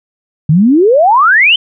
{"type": "exponential sweep", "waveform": "sine", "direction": "up", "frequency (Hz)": [143.2, 3136], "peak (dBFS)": -4, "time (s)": [0.49, 1.56], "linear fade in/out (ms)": 5, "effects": []}